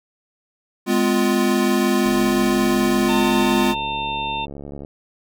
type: chord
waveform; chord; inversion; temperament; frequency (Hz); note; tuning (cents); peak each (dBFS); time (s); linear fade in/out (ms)
square; F diminished; first; equal with one note detuned; 207.7 / 253.3 / 349.2; Ab3 / Cb4 / F4; 0 / +44 / 0; -21; 0.86-3.75; 50
type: click train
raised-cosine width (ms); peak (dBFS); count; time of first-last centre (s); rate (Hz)
2; -21; 199; 2.06-4.849; 71
type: harmonic tone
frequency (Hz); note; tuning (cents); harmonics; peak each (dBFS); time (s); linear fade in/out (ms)
900; A5; +39; 1 / 3 / 4; -24 / -29 / -30; 3.08-4.46; 20
effects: none